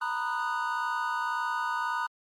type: chord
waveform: triangle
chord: B major seventh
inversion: third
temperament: just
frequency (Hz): 926 / 987.8 / 1234.7 / 1481.6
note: A#5 / B5 / D#6 / F#6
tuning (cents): -12 / 0 / -14 / +2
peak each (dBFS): -32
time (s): 0.01-2.07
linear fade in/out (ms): 10
effects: Opus 32 kbps